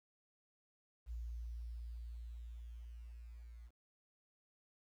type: tone with level ramp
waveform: sine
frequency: 58.1 Hz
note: A#1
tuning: 5 cents flat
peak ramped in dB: -40 to -51 dBFS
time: 1.06-3.71 s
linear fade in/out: 50 ms
effects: tanh soft clip ceiling -36 dBFS + 12-bit